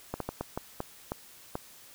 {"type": "slowing click train", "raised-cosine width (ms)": 1, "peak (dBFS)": -18, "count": 8, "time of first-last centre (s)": [0.14, 1.554], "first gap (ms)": 63, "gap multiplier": 1.38, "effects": ["white hiss -53 dBFS RMS until 1.94 s"]}